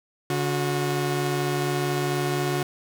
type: tone pair together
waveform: sawtooth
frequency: 142.6 / 363.5 Hz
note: C#3 / F#4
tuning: +49 / -31 cents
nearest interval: octave + major third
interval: 1620 cents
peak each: -22 / -22 dBFS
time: 0.3-2.63 s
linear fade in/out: 2 ms
effects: none